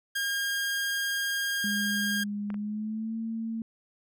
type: tone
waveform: sawtooth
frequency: 1617 Hz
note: G#6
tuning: 47 cents flat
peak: -24 dBFS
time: 0.15-2.24 s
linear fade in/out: 10 ms
type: tone with pitch glide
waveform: sine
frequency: 205.5 to 225.4 Hz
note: G#3 to A3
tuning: -18 to +42 cents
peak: -30 dBFS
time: 1.64-3.62 s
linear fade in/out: 2 ms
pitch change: +160 cents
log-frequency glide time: 2.53-3.16 s
type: clicks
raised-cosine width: 0.5 ms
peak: -26 / -30 dBFS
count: 2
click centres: 2.503 / 2.543 s
effects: none